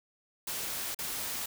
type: noise with dropouts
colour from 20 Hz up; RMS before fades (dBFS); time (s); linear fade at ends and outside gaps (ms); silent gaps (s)
white; -36; 0.47-1.46; 5; 0.947-0.988
effects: none